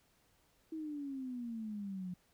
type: exponential sweep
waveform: sine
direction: down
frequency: 323.3 to 177.2 Hz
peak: -39 dBFS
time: 0.72-2.14 s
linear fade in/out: 5 ms
effects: pink hiss -72 dBFS RMS until 2.33 s